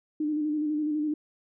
sine tone with vibrato, 302.2 Hz, D4, 50 cents sharp, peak -25 dBFS, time 0.2-1.14 s, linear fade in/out 5 ms, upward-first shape square, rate 12 Hz, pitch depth 31 cents each way, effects none

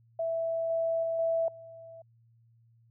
sine tone with level steps, 659.3 Hz, E5, in tune, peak -28 / -26 / -28 / -25 / -45 dBFS, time 0.19-2.02 s, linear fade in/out 5 ms, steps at 0.7 / 1.03 / 1.19 / 1.48 s, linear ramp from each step 2 ms, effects added 115 Hz sine -60 dBFS peak until 2.9 s

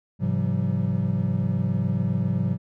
triangle tone cluster, 104.3 / 131.8 / 171 / 190.8 Hz, G#2 / C3 / F3 / G3, +8 / +13 / -36 / -47 cents, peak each -25 dBFS, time 0.19-2.58 s, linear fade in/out 50 ms, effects none

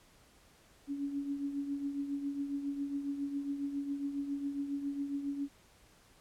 sine tone with tremolo, 281.8 Hz, C#4, 29 cents sharp, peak -31 dBFS, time 0.87-5.49 s, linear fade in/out 50 ms, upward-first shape triangle, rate 7.3 Hz, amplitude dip 65%, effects pink hiss -63 dBFS RMS until 6.2 s + low-pass 12000 Hz 12 dB/octave

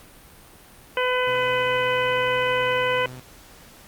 harmonic tone, 503 Hz, B4, 32 cents sharp, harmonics 1 / 2 / 3 / 4 / 5 / 6, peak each -23 / -26 / -28 / -29 / -30 / -31 dBFS, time 0.97-3.06 s, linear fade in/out 2 ms
sawtooth tone, 127 Hz, B2, 49 cents sharp, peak -33 dBFS, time 1.27-3.2 s, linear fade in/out 5 ms
effects pink hiss -48 dBFS RMS until 3.87 s + Opus 48 kbps

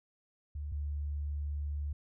sine tone pair in turn, 73.4 / 72.98 Hz, D2 / D2, 0 / -10 cents, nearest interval unison, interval 10 cents, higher first, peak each -36 / -33 dBFS, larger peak second, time 0.55-0.72 / 0.72-1.93 s, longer second, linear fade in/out 5 ms, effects none

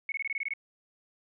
sine tone bursts, 2204 Hz, C#7, 11 cents flat, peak -29 dBFS, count 9, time 0.09-0.536 s, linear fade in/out 2 ms, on 30 ms, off 22 ms, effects none

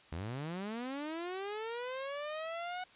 sawtooth linear sweep, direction up, 73.9 to 740 Hz, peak -34 dBFS, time 0.12-2.84 s, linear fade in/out 5 ms, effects white hiss -60 dBFS RMS until 2.95 s + resampled to 8000 Hz

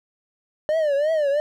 triangle tone with vibrato, 599 Hz, D5, 34 cents sharp, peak -16 dBFS, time 0.69-1.4 s, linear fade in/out 0 ms, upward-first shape triangle, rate 2.9 Hz, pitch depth 160 cents each way, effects none

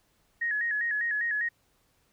sine tone with vibrato, 1782 Hz, A6, 22 cents sharp, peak -26 dBFS, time 0.41-1.49 s, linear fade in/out 10 ms, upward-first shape square, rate 5 Hz, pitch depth 84 cents each way, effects pink hiss -69 dBFS RMS until 2.12 s

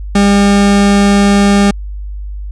40% pulse tone, 201 Hz, G3, 44 cents sharp, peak -5 dBFS, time 0.15-1.71 s, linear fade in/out 5 ms, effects added 50 Hz sine -20 dBFS peak until 2.51 s + resampled to 22050 Hz

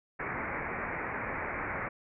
white low-pass noise, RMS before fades -36 dBFS, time 0.19-1.89 s, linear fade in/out 10 ms, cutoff 2300 Hz, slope 96 dB/octave, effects none

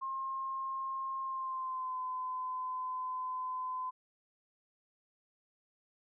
sine tone with pitch glide, 1067 to 1020 Hz, C6 to C6, +34 to -44 cents, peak -35 dBFS, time 0.01-3.91 s, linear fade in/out 20 ms, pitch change -78 cents, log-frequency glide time 1.21-1.99 s, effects none

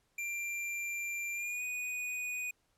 square tone with pitch glide, 2372 to 2476 Hz, D7 to D#7, +17 to -9 cents, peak -36 dBFS, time 0.18-2.51 s, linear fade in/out 5 ms, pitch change +74 cents, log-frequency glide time 1.33-1.63 s, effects pink hiss -75 dBFS RMS until 2.77 s + low-pass 12000 Hz 12 dB/octave

